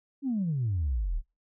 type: exponential sweep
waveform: sine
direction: down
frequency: 290 to 34.27 Hz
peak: -25 dBFS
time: 0.22-1.22 s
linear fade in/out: 50 ms
effects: noise-tail reverb RT60 0.2 s tail -18 dB re dry + tanh soft clip ceiling -22 dBFS